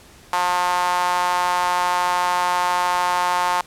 sawtooth tone with high-pass filter, 178.7 Hz, F3, 40 cents sharp, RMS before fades -20 dBFS, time 0.33-3.61 s, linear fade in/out 0 ms, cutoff 920 Hz, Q 4.3, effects pink hiss -47 dBFS RMS until 3.66 s + low-pass 12000 Hz 12 dB/octave

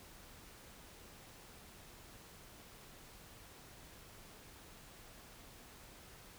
silence, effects pink hiss -57 dBFS RMS until 6.38 s

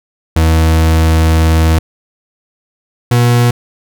40% pulse tone pair in turn, 80.4 / 120.46 Hz, E2 / B2, -43 / -43 cents, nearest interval perfect fifth, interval 700 cents, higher second, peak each -6 dBFS, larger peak neither, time 0.36-1.79 / 3.11-3.51 s, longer first, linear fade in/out 5 ms, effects none

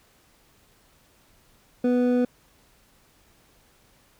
triangle tone pair together, 246.9 / 493.9 Hz, B3 / B4, 0 / 0 cents, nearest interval octave, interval 1200 cents, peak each -18 / -22 dBFS, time 1.84-2.25 s, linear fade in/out 5 ms, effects pink hiss -60 dBFS RMS until 4.19 s

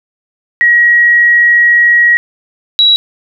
sine tone pair in turn, 1903 / 3890 Hz, A#6 / B7, +35 / -27 cents, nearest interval octave, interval 1238 cents, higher second, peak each -4 dBFS, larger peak neither, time 0.61-2.17 / 2.79-2.96 s, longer first, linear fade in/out 0 ms, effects none

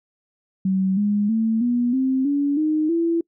sine tone with pitch steps, 190 / 206 / 223.4 / 242.2 / 262.6 / 284.7 / 308.7 / 334.7 Hz, F#3 / G#3 / A3 / B3 / C4 / C#4 / D#4 / E4, +46 / -14 / +27 / -34 / +6 / +46 / -14 / +26 cents, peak -17 dBFS, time 0.65-3.21 s, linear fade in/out 5 ms, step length 320 ms, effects noise-tail reverb RT60 0.1 s tail -25 dB re dry

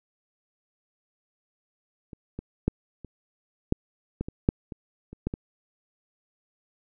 clicks, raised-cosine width 3 ms, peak -28 / -21 / -9 / -27 / -8 / -16 / -21 / -6 / -23 / -28 / -14 / -18 dBFS, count 12, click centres 2.132 / 2.39 / 2.68 / 3.047 / 3.724 / 4.21 / 4.285 / 4.489 / 4.722 / 5.13 / 5.27 / 5.339 s, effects none

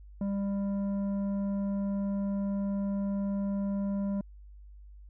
triangle tone with tanh clipping, 198.8 Hz, G3, 25 cents sharp, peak -30 dBFS, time 0.21-4.21 s, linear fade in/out 2 ms, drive 13 dB, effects added 50 Hz sine -47 dBFS peak until 5.09 s

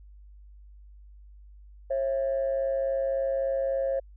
sine tone pair together, 541.4 / 665 Hz, C#5 / E5, -41 / +15 cents, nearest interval major third, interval 356 cents, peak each -24 / -32 dBFS, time 1.9-4 s, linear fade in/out 10 ms, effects tanh soft clip ceiling -20 dBFS + added 50 Hz sine -47 dBFS peak until 4.16 s

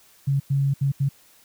sine tone bursts at uneven times, 138.59 Hz, C#3, in tune, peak -18 dBFS, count 4, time 0.27-0.4 / 0.5-0.74 / 0.81-0.92 / 1-1.09 s, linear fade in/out 10 ms, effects white hiss -55 dBFS RMS until 1.44 s

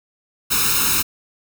white noise with comb filter, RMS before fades -18 dBFS, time 0.5-1.03 s, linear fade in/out 20 ms, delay 0.76 ms, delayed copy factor +0.95, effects none

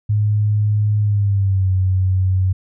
sine tone with pitch glide, 105.1 to 93.63 Hz, G#2 to F#2, +21 to +21 cents, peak -13 dBFS, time 0.09-2.53 s, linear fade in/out 10 ms, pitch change -200 cents, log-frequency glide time 1-1.71 s, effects none

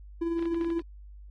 triangle tone with tremolo, 335.4 Hz, E4, 30 cents sharp, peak -23 dBFS, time 0.21-0.81 s, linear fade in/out 10 ms, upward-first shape sine, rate 20 Hz, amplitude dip 40%
clicks, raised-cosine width 0.3 ms, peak -29 dBFS, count 8, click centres 0.393 / 0.426 / 0.456 / 0.545 / 0.612 / 0.646 / 0.703 / 0.794 s
effects added 50 Hz sine -44 dBFS peak until 1.3 s + AAC 32 kbps

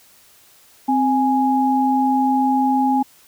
sine tone pair together, 261.6 / 830.6 Hz, C4 / G#5, 0 / 0 cents, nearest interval octave + minor sixth, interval 2000 cents, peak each -17 dBFS, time 0.88-3.03 s, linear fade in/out 10 ms, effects white hiss -51 dBFS RMS until 3.27 s

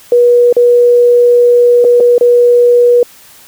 sine tone with dropouts, 483.5 Hz, B4, 37 cents flat, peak -3 dBFS, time 0.12-3.03 s, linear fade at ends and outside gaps 2 ms, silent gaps 0.527-0.566 / 1.843-1.848 / 2.001-2.005 / 2.181-2.21 s, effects white hiss -39 dBFS RMS until 3.47 s

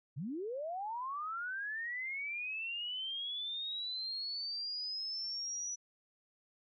sine linear sweep, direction up, 116.5 to 5920 Hz, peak -37 dBFS, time 0.16-5.76 s, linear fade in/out 20 ms, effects none

